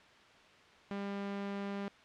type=tone; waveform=sawtooth; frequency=199.7 Hz; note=G3; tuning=32 cents sharp; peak=-33 dBFS; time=0.91-1.88 s; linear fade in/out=0 ms; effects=white hiss -59 dBFS RMS until 2.04 s + low-pass 3000 Hz 12 dB/octave